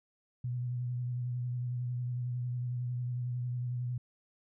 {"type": "tone with vibrato", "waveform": "sine", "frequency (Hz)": 123.2, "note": "B2", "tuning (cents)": -4, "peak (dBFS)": -32, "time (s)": [0.44, 3.98], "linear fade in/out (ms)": 5, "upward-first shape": "sine", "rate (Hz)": 11, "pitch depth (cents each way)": 26, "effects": []}